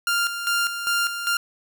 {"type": "tone with tremolo", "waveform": "sawtooth", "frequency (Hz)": 1396.9, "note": "F6", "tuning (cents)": 0, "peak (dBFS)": -16, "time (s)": [0.07, 1.37], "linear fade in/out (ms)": 2, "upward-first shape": "square", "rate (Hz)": 2.5, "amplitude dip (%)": 60, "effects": []}